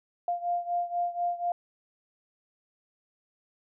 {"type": "beating tone pair", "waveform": "sine", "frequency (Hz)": [698.5, 702.6], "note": ["F5", "F5"], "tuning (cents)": [0, 10], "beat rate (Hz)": 4.1, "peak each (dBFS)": [-29, -32], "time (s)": [0.28, 1.52], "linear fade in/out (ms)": 2, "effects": []}